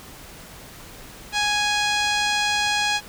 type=tone with low-pass filter; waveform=15% pulse; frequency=830.6 Hz; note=G#5; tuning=in tune; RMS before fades=-22 dBFS; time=1.32-3.01 s; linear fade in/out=50 ms; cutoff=5600 Hz; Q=6.8; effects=pink hiss -42 dBFS RMS until 3.08 s